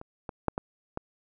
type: clicks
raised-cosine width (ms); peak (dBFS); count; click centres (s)
1; -28 / -21 / -10 / -16 / -18; 5; 0.014 / 0.292 / 0.483 / 0.579 / 0.974
effects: none